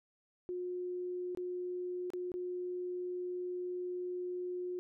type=tone with dropouts; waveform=sine; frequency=359.7 Hz; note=F#4; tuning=49 cents flat; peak=-36 dBFS; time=0.49-4.79 s; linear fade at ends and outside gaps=0 ms; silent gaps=1.349-1.373 / 2.103-2.135 / 2.318-2.34 s; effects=none